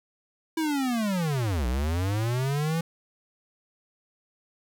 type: linear two-way sweep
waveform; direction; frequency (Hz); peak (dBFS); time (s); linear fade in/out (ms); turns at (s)
square; down then up; 328 to 58.27 to 168.5; -25; 0.57-2.81; 5; 1.67
effects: none